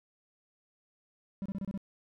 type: tone bursts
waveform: triangle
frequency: 196 Hz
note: G3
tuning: in tune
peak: -31 dBFS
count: 6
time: 1.42-1.776 s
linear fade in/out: 0 ms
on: 36 ms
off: 28 ms
effects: none